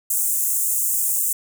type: high-pass noise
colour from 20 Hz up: pink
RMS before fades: -21 dBFS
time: 0.1-1.33 s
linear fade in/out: 5 ms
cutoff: 7200 Hz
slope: 48 dB/octave
effects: none